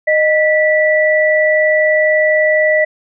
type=tone pair together; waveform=sine; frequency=618 / 1962 Hz; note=D#5 / B6; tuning=-12 / -12 cents; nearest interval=octave + minor sixth; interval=2000 cents; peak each=-11 / -13 dBFS; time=0.07-2.85 s; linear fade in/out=10 ms; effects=none